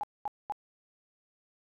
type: tone bursts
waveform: sine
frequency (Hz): 830.6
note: G#5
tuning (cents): 0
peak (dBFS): -30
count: 3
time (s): 0.01-0.522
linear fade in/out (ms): 0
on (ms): 24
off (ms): 220
effects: none